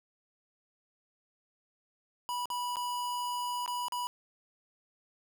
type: tone with dropouts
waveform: square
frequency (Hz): 979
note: B5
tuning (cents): -15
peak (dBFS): -33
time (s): 2.29-4.07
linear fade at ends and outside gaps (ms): 0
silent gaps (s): 2.456-2.502 / 2.758-2.768 / 3.661-3.678 / 3.883-3.922
effects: none